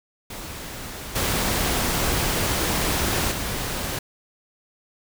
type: noise with level steps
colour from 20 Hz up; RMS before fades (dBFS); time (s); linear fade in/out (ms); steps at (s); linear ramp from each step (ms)
pink; -35 / -23 / -28; 0.3-3.99; 5; 1.15 / 3.31; 10
effects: none